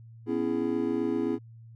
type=chord; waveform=triangle; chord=C# minor seventh; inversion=third; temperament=just; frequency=249.5 / 277.2 / 332.6 / 415.8 Hz; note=B3 / C#4 / E4 / G#4; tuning=+18 / 0 / +16 / +2 cents; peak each=-29 / -31 / -28 / -30 dBFS; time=0.26-1.39 s; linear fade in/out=50 ms; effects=added 114 Hz sine -46 dBFS peak until 1.75 s